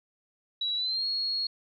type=tone with pitch glide; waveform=sine; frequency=3905 to 4308 Hz; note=B7 to C8; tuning=-20 to +50 cents; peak=-27 dBFS; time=0.61-1.47 s; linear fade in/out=5 ms; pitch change=+170 cents; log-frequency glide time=0.76-1.06 s; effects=none